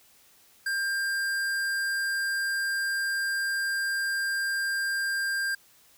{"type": "tone with tanh clipping", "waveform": "sine", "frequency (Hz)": 1594, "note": "G6", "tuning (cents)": 28, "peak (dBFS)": -28, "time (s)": [0.66, 5.55], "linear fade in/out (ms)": 5, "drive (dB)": 18, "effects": ["white hiss -59 dBFS RMS until 5.97 s"]}